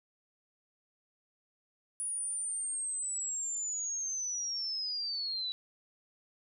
sine linear sweep, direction down, 9780 to 3909 Hz, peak -33 dBFS, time 2-5.52 s, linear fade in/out 0 ms, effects none

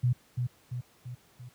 sine tone with echo, 123.47 Hz, B2, in tune, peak -21 dBFS, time 0.03-0.13 s, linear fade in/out 10 ms, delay 340 ms, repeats 4, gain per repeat -5 dB, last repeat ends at 1.49 s, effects pink hiss -62 dBFS RMS until 1.54 s + high-pass 80 Hz 12 dB/octave

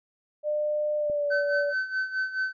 sine tone with pitch glide, 600 to 576.6 Hz, D5 to D5, +37 to -32 cents, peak -24 dBFS, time 0.43-1.74 s, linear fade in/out 50 ms, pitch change -69 cents, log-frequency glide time 0.97-1.3 s
click, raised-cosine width 2 ms, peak -28 dBFS, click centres 1.099 s
triangle tone with tremolo, 1527 Hz, G6, 46 cents flat, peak -22 dBFS, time 1.3-2.53 s, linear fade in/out 20 ms, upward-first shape sine, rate 4.7 Hz, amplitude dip 75%
effects resampled to 11025 Hz

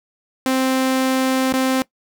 sawtooth tone with dropouts, 261.6 Hz, C4, in tune, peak -12 dBFS, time 0.46-1.82 s, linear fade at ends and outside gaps 1 ms, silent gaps 1.525-1.537 s, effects noise-tail reverb RT60 0.1 s tail -20 dB re dry

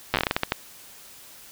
slowing click train, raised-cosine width 0.3 ms, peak -5 dBFS, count 12, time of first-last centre 0.14-0.521 s, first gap 8 ms, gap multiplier 1.27, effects white hiss -47 dBFS RMS until 1.51 s

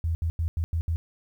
sine tone bursts at uneven times, 82.4 Hz, E2, in tune, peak -23 dBFS, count 6, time 0.04-0.15 / 0.22-0.3 / 0.39-0.48 / 0.57-0.64 / 0.73-0.81 / 0.88-0.96 s, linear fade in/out 0 ms, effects 10-bit

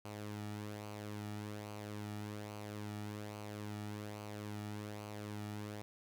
sawtooth tone with flanger, 104.7 Hz, G#2, 15 cents sharp, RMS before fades -45 dBFS, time 0.05-5.82 s, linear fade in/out 0 ms, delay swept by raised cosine 0.55 to 1.95 ms, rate 1.2 Hz, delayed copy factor -0.5, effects none

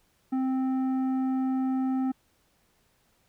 sine tone with tanh clipping, 261.6 Hz, C4, in tune, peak -26 dBFS, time 0.32-2.12 s, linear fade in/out 10 ms, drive 9 dB, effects pink hiss -68 dBFS RMS until 3.28 s

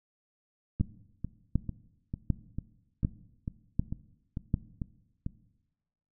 two click trains, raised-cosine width 5 ms, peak -13 / -21 dBFS, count 6 / 11, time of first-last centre 0.81-4.541 / 0.8-5.264 s, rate 1.34 / 2.24 Hz, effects noise-tail reverb RT60 1.0 s tail -18 dB re dry

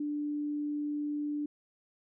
sine tone, 294.7 Hz, D4, 6 cents sharp, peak -31 dBFS, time 0-1.46 s, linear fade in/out 5 ms, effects none

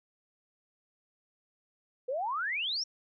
sine exponential sweep, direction up, 482.3 to 5740 Hz, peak -30 dBFS, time 2.08-2.84 s, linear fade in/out 10 ms, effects none

